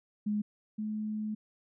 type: tone pair in turn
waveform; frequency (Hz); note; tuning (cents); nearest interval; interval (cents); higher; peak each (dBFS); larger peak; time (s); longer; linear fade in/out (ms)
sine; 209.3 / 214.1; G#3 / A3; +14 / -47; unison; 39; second; -28 / -32; first; 0.26-0.42 / 0.78-1.35; second; 10
effects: none